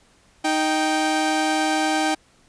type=tone pair together; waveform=sawtooth; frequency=311.1 / 782.2 Hz; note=D#4 / G5; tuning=0 / -4 cents; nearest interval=octave + major third; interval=1596 cents; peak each=-18 dBFS; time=0.44-2.15 s; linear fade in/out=10 ms; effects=pink hiss -57 dBFS RMS until 2.48 s + resampled to 22050 Hz